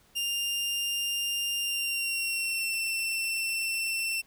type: tone with pitch glide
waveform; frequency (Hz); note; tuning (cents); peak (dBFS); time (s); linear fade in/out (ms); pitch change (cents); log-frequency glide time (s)
sawtooth; 2800 to 2692; F7 to E7; +4 to +36; -25; 0.15-4.22; 20; -68; 1.59-2.76
effects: pink hiss -62 dBFS RMS until 4.26 s